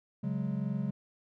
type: chord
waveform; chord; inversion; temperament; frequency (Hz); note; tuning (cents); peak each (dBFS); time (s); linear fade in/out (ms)
triangle; C# suspended fourth; none; equal; 138.59 / 185 / 207.7; C#3 / F#3 / G#3; 0 / 0 / 0; -33; 0.23-0.91; 10
effects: none